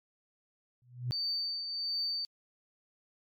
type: tone with exponential growth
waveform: sine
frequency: 123.47 Hz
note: B2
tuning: in tune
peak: -26 dBFS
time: 0.82-1.11 s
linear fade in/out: 0 ms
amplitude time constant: 63 ms
type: tone with tremolo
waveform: sine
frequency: 4586 Hz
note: D8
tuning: 42 cents flat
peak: -29 dBFS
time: 1.12-2.25 s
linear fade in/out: 0 ms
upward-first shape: triangle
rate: 1.4 Hz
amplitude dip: 55%
effects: tanh soft clip ceiling -24 dBFS + MP3 96 kbps